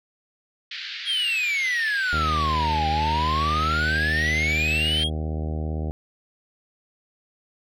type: band-pass noise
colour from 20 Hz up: white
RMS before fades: -34 dBFS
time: 0.71-5.04 s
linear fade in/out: 5 ms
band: 1600 to 4500 Hz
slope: 48 dB/octave
type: exponential two-way sweep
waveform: triangle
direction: down then up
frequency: 3330 to 788 to 3330 Hz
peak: -20 dBFS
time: 1.05-5.1 s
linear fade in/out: 50 ms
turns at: 2.88 s
type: harmonic tone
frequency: 77.78 Hz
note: D#2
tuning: in tune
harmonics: 1 / 2 / 3 / 4 / 5 / 6 / 7 / 8 / 9 / 10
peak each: -26 / -32 / -36 / -38 / -40 / -42 / -43 / -44 / -45 / -46 dBFS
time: 2.13-5.91 s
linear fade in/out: 0 ms
effects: none